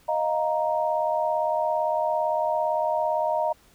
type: chord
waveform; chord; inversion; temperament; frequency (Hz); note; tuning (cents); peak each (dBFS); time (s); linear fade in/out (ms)
sine; Eb suspended second; none; just; 622.3 / 700 / 933.4; Eb5 / F5 / Bb5; 0 / +4 / +2; -25 / -28 / -26; 0.08-3.53; 10
effects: pink hiss -58 dBFS RMS until 3.74 s